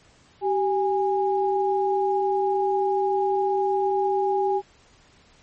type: tone pair together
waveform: sine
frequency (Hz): 387 / 820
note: G4 / G#5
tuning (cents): -22 / -22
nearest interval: octave + minor second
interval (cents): 1300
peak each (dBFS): -22 / -23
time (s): 0.41-4.62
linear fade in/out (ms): 50
effects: pink hiss -56 dBFS RMS until 5.42 s + MP3 32 kbps